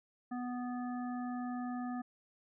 harmonic tone, 246.9 Hz, B3, in tune, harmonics 1 / 3 / 5 / 7, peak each -37 / -44 / -49 / -54 dBFS, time 0.31-2.02 s, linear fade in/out 10 ms, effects none

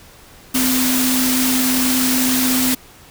sine tone in noise, 256 Hz, C4, 38 cents flat, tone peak -17 dBFS, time 0.54-2.75 s, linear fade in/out 10 ms, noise white, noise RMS -19 dBFS, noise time 0.54-2.75 s, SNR -1 dB, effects pink hiss -44 dBFS RMS until 3.1 s

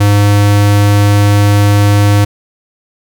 square tone, 102.3 Hz, G#2, 26 cents flat, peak -6 dBFS, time 0-2.25 s, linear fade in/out 10 ms, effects none

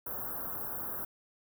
white band-stop noise, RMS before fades -38 dBFS, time 0.06-1.05 s, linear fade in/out 5 ms, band 1500 to 12000 Hz, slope 48 dB/octave, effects none

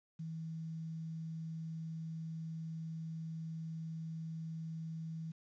sine tone with quantisation, 161.5 Hz, E3, 35 cents flat, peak -40 dBFS, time 0.19-5.32 s, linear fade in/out 10 ms, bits 11, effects resampled to 16000 Hz

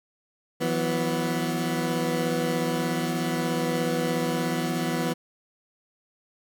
20% pulse chord, E suspended second, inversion none, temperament equal with one note detuned, 164.81 / 181.61 / 246.9 Hz, E3 / F#3 / B3, 0 / -32 / 0 cents, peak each -23 / -27 / -23 dBFS, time 0.6-5.14 s, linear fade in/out 20 ms, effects none

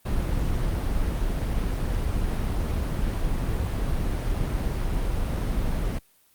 brown noise, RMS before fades -25 dBFS, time 0.05-5.99 s, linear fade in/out 10 ms, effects white hiss -61 dBFS RMS until 6.34 s + Opus 32 kbps

